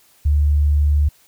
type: tone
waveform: sine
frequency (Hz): 73.42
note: D2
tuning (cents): 0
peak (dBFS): -12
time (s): 0.25-1.09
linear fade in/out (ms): 10
effects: white hiss -54 dBFS RMS until 1.27 s